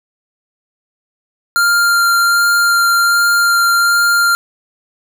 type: tone with vibrato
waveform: square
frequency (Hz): 1393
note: F6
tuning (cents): -5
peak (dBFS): -10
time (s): 1.56-4.35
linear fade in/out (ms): 0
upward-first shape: sine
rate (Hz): 1.3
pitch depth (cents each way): 8
effects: none